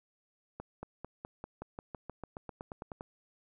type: accelerating click train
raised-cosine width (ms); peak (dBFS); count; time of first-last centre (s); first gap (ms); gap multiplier
1; -27; 17; 0.6-3.009; 230; 0.94
effects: none